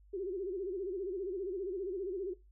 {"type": "tone with vibrato", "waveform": "sine", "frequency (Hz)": 376.1, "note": "F#4", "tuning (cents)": 28, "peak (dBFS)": -35, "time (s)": [0.13, 2.34], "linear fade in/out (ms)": 10, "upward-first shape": "sine", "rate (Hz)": 15, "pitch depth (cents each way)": 130, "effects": ["noise-tail reverb RT60 0.2 s tail -17 dB re dry", "added 50 Hz sine -58 dBFS peak until 2.51 s"]}